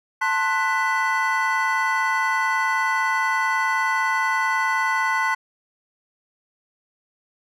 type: tone cluster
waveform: triangle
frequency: 887 / 1057 / 1482 / 1993 Hz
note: A5 / C6 / F#6 / B6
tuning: +14 / +17 / +2 / +15 cents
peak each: -23 dBFS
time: 0.21-5.35 s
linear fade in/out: 10 ms
effects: none